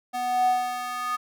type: tone with high-pass filter sweep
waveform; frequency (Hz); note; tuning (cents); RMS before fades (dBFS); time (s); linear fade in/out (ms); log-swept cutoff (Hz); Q
square; 247.2; B3; +2; -26; 0.13-1.17; 20; 590 to 1200; 8.4
effects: none